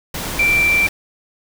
sine tone in noise, 2349 Hz, D7, in tune, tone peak -12 dBFS, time 0.39-0.87 s, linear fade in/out 5 ms, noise pink, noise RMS -25 dBFS, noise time 0.14-0.89 s, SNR +10 dB, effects none

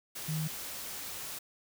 sine tone in noise, 156.6 Hz, D#3, 11 cents sharp, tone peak -31 dBFS, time 0.28-0.48 s, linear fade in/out 10 ms, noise white, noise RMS -41 dBFS, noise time 0.15-1.39 s, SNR +7 dB, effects none

